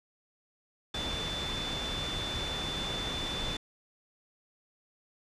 sine tone in noise, 3520 Hz, A7, in tune, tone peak -35 dBFS, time 0.94-3.57 s, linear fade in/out 5 ms, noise pink, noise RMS -36 dBFS, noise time 0.94-3.57 s, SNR -2 dB, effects low-pass 6000 Hz 12 dB/octave

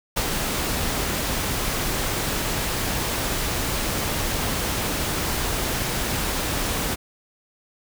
pink noise with ADSR envelope, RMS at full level -22 dBFS, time 0.16-6.96 s, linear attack 14 ms, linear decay 63 ms, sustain -3 dB, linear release 26 ms, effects none

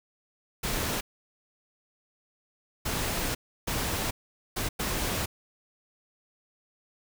pink noise bursts at uneven times, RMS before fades -30 dBFS, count 5, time 0.63-1.01 / 2.85-3.35 / 3.67-4.11 / 4.56-4.69 / 4.79-5.26 s, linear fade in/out 10 ms, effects none

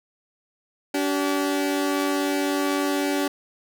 sawtooth tone pair together, 287.2 / 383.4 Hz, D4 / G4, -39 / -38 cents, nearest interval perfect fourth, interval 501 cents, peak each -19 / -23 dBFS, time 0.94-3.28 s, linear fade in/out 5 ms, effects none

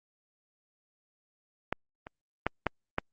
clicks, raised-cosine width 0.5 ms, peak -13 / -27 / -11 / -11 / -12 dBFS, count 5, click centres 1.726 / 2.069 / 2.466 / 2.667 / 2.984 s, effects Opus 48 kbps

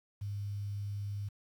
sine tone with quantisation, 101.5 Hz, G#2, 39 cents flat, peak -35 dBFS, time 0.21-1.29 s, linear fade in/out 10 ms, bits 10, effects none

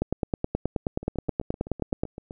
two click trains, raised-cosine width 2 ms, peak -24 / -11 dBFS, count 11 / 20, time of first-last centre 1.03-2.309 / 0.02-2.035 s, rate 7.82 / 9.43 Hz, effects none

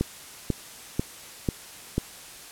click train, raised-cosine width 3 ms, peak -10 dBFS, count 5, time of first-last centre 0.01-1.98 s, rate 2.03 Hz, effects white hiss -44 dBFS RMS until 2.51 s + low-pass 12000 Hz 12 dB/octave

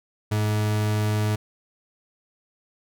40% pulse tone, 106.2 Hz, G#2, 39 cents sharp, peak -20 dBFS, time 0.31-1.36 s, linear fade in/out 10 ms, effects none

